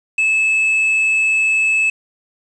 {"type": "tone", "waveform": "triangle", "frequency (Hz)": 2606, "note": "E7", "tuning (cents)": -20, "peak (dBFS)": -11, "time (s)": [0.18, 1.9], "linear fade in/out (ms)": 5, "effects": ["resampled to 22050 Hz", "7-bit"]}